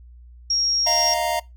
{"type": "tone", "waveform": "sine", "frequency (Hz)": 5588, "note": "F8", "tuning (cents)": 0, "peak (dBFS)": -18, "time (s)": [0.5, 1.14], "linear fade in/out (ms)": 5}
{"type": "chord", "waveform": "square", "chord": "Eb suspended second", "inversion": "none", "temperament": "equal", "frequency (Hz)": [622.3, 698.5, 932.3], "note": ["Eb5", "F5", "Bb5"], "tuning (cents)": [0, 0, 0], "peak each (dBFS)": [-27, -25, -26], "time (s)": [0.86, 1.4], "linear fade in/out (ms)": 10}
{"effects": ["noise-tail reverb RT60 0.2 s tail -21 dB re dry", "added 60 Hz sine -42 dBFS peak until 1.56 s"]}